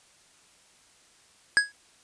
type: tone with exponential decay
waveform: square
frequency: 1661.2 Hz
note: G#6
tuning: in tune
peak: -14 dBFS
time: 1.57-1.72 s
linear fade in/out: 0 ms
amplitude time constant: 31 ms
effects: white hiss -59 dBFS RMS until 2.03 s + resampled to 22050 Hz